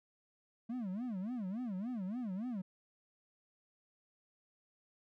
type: tone with vibrato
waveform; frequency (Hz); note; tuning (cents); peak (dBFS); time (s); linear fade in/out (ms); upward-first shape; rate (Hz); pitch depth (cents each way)
triangle; 215.7; A3; -34; -35; 0.69-2.62; 10; sine; 3.5; 290
effects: none